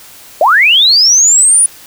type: linear sweep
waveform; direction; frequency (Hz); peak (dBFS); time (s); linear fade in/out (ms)
sine; up; 554.4 to 9810; -4; 0.41-1.66; 2
effects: white hiss -36 dBFS RMS until 1.86 s